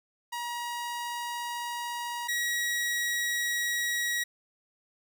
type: tone pair in turn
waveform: sawtooth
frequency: 954 / 1910.2 Hz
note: A#5 / A#6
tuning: +40 / +42 cents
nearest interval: octave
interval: 1202 cents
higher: second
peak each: -29 / -24 dBFS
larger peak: second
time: 0.32-2.28 / 2.28-4.24 s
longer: neither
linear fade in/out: 10 ms
effects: none